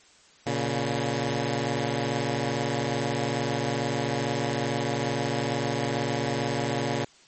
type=tone pair together; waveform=10% pulse; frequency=118.17 / 140.5 Hz; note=A#2 / C#3; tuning=+24 / +24 cents; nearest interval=minor third; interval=300 cents; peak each=-20 dBFS; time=0.46-7.05 s; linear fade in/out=10 ms; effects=white hiss -56 dBFS RMS until 7.27 s + MP3 32 kbps